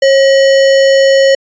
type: tone with sample-and-hold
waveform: sine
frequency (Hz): 543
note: C#5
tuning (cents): -36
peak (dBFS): -4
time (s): 0.02-1.35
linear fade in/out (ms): 5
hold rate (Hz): 2450
effects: resampled to 16000 Hz

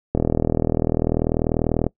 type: click train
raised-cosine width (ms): 2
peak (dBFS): -5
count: 70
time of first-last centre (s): 0.15-1.866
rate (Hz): 40.2
effects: noise-tail reverb RT60 0.1 s tail -23 dB re dry

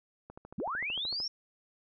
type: click train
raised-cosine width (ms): 1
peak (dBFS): -32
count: 13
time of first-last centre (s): 0.3-1.202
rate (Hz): 13.3
type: linear sweep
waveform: sine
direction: up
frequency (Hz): 130.81 to 5600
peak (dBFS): -32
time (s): 0.58-1.28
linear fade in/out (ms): 5
effects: none

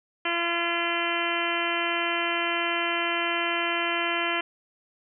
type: harmonic tone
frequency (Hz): 341.4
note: F4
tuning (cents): -39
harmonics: 1 / 2 / 3 / 4 / 5 / 6 / 7 / 8 / 9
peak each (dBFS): -33 / -33 / -33 / -33 / -33 / -33 / -33 / -33 / -33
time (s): 0.25-4.41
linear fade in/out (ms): 5
effects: none

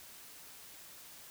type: silence
effects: white hiss -53 dBFS RMS until 1.3 s

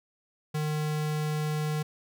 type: tone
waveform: square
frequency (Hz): 152.4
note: D#3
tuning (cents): -36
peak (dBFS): -28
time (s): 0.54-1.83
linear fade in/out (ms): 10
effects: none

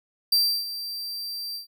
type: tone with ADSR envelope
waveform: 45% pulse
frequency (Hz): 4699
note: D8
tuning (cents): 0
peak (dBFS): -16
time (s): 0.32-1.67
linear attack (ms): 5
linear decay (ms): 320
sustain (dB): -14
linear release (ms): 120
effects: none

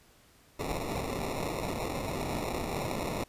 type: noise with sample-and-hold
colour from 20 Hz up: violet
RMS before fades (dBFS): -34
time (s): 0.59-3.24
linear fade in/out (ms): 5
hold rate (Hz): 1575
effects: pink hiss -61 dBFS RMS until 3.28 s + resampled to 32000 Hz

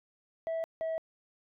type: tone pair in turn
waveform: sine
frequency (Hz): 654 / 647.2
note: E5 / E5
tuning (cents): -14 / -32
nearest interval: unison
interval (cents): 18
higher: first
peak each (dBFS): -28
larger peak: neither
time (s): 0.47-0.64 / 0.81-0.98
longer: neither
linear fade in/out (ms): 0
effects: tanh soft clip ceiling -30 dBFS

